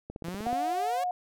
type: click train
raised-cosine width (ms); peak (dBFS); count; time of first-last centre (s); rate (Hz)
2; -25; 8; 0.1-0.529; 16.3
type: exponential sweep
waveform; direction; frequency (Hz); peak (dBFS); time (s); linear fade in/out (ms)
sawtooth; up; 161.9 to 570; -31; 0.24-1.04; 5
type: tone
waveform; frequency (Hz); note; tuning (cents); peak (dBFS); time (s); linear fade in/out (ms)
sine; 722; F#5; -43; -27; 0.46-1.11; 2
effects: none